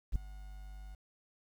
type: tone with ADSR envelope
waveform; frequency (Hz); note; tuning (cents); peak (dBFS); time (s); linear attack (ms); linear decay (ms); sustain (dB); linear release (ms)
triangle; 49.88; G1; +31; -22; 0.12-0.95; 36; 4; -21; 6
effects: 10-bit